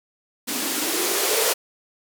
violet noise with band-pass filter sweep, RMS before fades -23 dBFS, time 0.47-1.54 s, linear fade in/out 20 ms, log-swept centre 240 to 500 Hz, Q 5.7, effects none

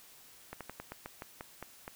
slowing click train, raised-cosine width 0.5 ms, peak -26 dBFS, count 10, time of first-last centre 0.53-1.879 s, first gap 77 ms, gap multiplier 1.16, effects white hiss -57 dBFS RMS until 1.95 s

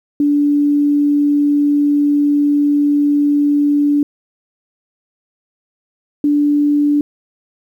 sine tone pair in turn, 290.2 / 291.9 Hz, D4 / D4, -21 / -10 cents, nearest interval unison, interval 11 cents, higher second, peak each -10 dBFS, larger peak neither, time 0.2-4.03 / 6.24-7.01 s, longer first, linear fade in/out 2 ms, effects 8-bit

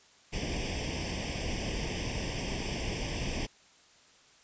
pink noise with comb filter, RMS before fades -34 dBFS, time 0.32-3.47 s, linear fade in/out 20 ms, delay 0.37 ms, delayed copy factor +1, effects white hiss -60 dBFS RMS until 4.43 s + resampled to 16000 Hz

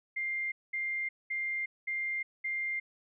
sine tone bursts, 2100 Hz, C7, 6 cents sharp, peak -31 dBFS, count 5, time 0.16-2.8 s, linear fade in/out 10 ms, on 360 ms, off 210 ms, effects none

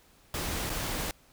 pink noise with dropouts, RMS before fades -33 dBFS, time 0.34-1.11 s, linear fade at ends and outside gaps 1 ms, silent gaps 0.696-0.7 s, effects pink hiss -61 dBFS RMS until 1.32 s

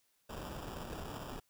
pink noise with sample-and-hold, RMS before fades -44 dBFS, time 0.29-1.4 s, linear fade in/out 10 ms, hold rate 2100 Hz, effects white hiss -75 dBFS RMS until 1.49 s

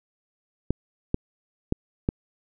clicks, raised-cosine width 3 ms, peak -9 dBFS, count 4, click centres 0.706 / 1.144 / 1.724 / 2.089 s, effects none

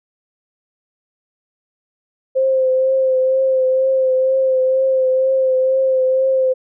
sine tone with vibrato, 523.3 Hz, C5, in tune, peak -12 dBFS, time 2.35-6.54 s, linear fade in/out 20 ms, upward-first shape triangle, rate 2.1 Hz, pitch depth 27 cents each way, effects none

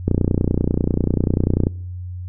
click train, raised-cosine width 3 ms, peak -4 dBFS, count 49, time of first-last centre 0.08-1.669 s, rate 30.2 Hz, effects noise-tail reverb RT60 0.7 s tail -25 dB re dry + added 90 Hz sine -27 dBFS peak until 2.28 s

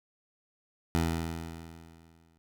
15% pulse tone with exponential decay, 82.41 Hz, E2, in tune, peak -18 dBFS, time 0.95-2.38 s, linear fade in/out 0 ms, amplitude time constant 310 ms, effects none

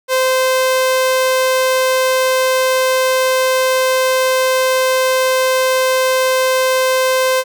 sawtooth tone, 518 Hz, C5, 17 cents flat, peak -8 dBFS, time 0.08-7.44 s, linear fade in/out 50 ms, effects none

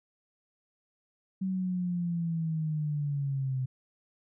sine linear sweep, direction down, 190.8 to 128.2 Hz, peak -28 dBFS, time 1.41-3.66 s, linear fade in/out 10 ms, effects none

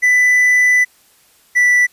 triangle tone pair in turn, 1991 / 1969.3 Hz, B6 / B6, +14 / -5 cents, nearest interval unison, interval 19 cents, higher first, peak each -7 dBFS, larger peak neither, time 0.02-0.85 / 1.55-1.87 s, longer first, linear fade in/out 20 ms, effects white hiss -52 dBFS RMS until 1.92 s + resampled to 32000 Hz

